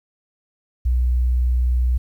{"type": "tone", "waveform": "sine", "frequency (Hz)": 61.74, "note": "B1", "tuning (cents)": 0, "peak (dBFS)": -15, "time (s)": [0.85, 1.98], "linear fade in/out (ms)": 10, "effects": ["9-bit"]}